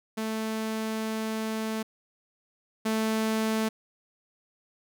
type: tone pair in turn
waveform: sawtooth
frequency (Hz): 220 / 220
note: A3 / A3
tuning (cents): 0 / 0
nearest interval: unison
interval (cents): 0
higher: neither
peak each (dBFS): -25 / -21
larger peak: second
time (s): 0.17-1.83 / 2.85-3.69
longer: first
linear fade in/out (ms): 10
effects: none